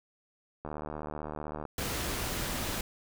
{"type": "click train", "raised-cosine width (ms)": 1, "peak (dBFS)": -24, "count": 77, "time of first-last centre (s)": [0.65, 1.653], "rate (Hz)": 75.8}
{"type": "noise", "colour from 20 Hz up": "pink", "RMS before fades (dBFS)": -34, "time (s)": [1.78, 2.81], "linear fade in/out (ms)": 2}
{"effects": []}